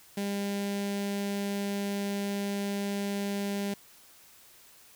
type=tone with notch filter; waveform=sawtooth; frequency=200.6 Hz; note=G3; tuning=40 cents sharp; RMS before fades=-32 dBFS; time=0.17-3.74 s; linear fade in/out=5 ms; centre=1200 Hz; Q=1.6; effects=white hiss -56 dBFS RMS until 4.95 s